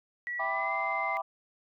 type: tone with pitch glide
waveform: sine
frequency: 1939 to 2078 Hz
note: B6 to C7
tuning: -32 to -12 cents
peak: -32 dBFS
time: 0.27-1.17 s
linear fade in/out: 0 ms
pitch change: +120 cents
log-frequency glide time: 0.39-0.72 s
type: chord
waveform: sine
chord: E minor seventh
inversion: none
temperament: equal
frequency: 659.3 / 784 / 987.8 / 1174.7 Hz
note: E5 / G5 / B5 / D6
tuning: 0 / 0 / 0 / 0 cents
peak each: -36 / -34 / -35 / -35 dBFS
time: 0.39-1.22 s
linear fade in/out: 10 ms
effects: tanh soft clip ceiling -18 dBFS